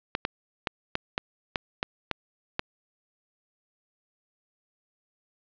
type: clicks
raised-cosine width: 0.3 ms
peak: -10 dBFS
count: 9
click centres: 0.151 / 0.251 / 0.672 / 0.954 / 1.179 / 1.558 / 1.829 / 2.113 / 2.594 s
effects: resampled to 11025 Hz + 7-bit